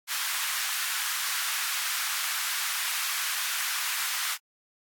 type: high-pass noise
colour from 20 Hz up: pink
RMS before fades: -30 dBFS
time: 0.07-4.38 s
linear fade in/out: 50 ms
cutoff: 1200 Hz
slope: 24 dB/octave
effects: AAC 64 kbps